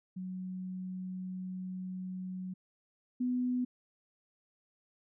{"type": "tone pair in turn", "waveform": "sine", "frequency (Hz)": [185, 249.4], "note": ["F#3", "B3"], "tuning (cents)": [0, 17], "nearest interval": "perfect fourth", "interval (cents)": 517, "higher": "second", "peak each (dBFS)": [-37, -29], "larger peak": "second", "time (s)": [[0.16, 2.54], [3.2, 3.65]], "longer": "first", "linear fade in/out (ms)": 10, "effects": []}